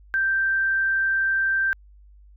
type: tone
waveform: sine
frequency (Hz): 1568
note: G6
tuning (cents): 0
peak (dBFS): -19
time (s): 0.14-1.73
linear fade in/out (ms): 0
effects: added 50 Hz sine -47 dBFS peak until 2.36 s